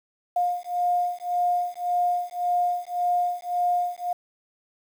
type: beating tone pair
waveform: sine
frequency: 709 / 710.8 Hz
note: F5 / F5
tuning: +26 / +30 cents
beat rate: 1.8 Hz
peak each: -25 dBFS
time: 0.36-4.13 s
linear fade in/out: 5 ms
effects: 8-bit